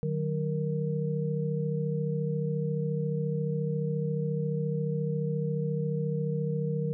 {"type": "tone cluster", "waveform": "sine", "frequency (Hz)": [152.1, 186.4, 467.3], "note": ["D#3", "F#3", "A#4"], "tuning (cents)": [-39, 13, 4], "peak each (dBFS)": [-29, -34, -33], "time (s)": [0.03, 6.93], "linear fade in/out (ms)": 0, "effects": []}